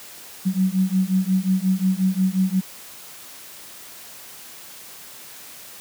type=beating tone pair; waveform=sine; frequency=185.2 / 190.8 Hz; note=F#3 / G3; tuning=+2 / -47 cents; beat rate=5.6 Hz; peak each=-20 / -20 dBFS; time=0.45-2.61 s; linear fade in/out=20 ms; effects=white hiss -41 dBFS RMS until 5.8 s + high-pass 100 Hz 12 dB/octave